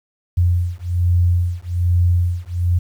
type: beating tone pair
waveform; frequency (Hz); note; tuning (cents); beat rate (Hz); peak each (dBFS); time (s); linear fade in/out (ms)
sine; 87.31 / 88.51; F2 / F2; 0 / +24; 1.2; -17; 0.37-2.79; 10
effects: 8-bit